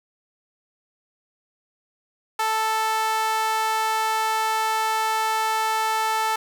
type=tone with high-pass filter; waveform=sawtooth; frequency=440 Hz; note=A4; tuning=in tune; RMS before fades=-23 dBFS; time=2.39-6.36 s; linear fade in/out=5 ms; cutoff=970 Hz; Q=2.6; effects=none